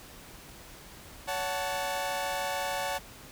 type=chord; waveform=sawtooth; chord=F# minor; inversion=second; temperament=equal with one note detuned; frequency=563.4 / 740 / 880 Hz; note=C#5 / F#5 / A5; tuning=+28 / 0 / 0 cents; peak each=-31 dBFS; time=1.27-2.99 s; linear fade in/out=20 ms; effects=pink hiss -49 dBFS RMS until 3.31 s